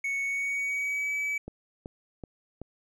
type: tone with pitch glide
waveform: triangle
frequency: 2217 to 2291 Hz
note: C#7 to D7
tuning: 0 to -44 cents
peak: -26 dBFS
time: 0.04-1.38 s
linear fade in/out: 5 ms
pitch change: +56 cents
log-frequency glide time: 0.23-1.14 s
type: click train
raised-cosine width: 2 ms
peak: -25 dBFS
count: 4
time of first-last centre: 1.48-2.616 s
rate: 2.64 Hz
effects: none